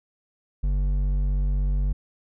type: tone with hard clipping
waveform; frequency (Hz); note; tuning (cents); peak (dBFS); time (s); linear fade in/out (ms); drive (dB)
sine; 48.16; G1; -30; -22; 0.63-1.93; 10; 7
effects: none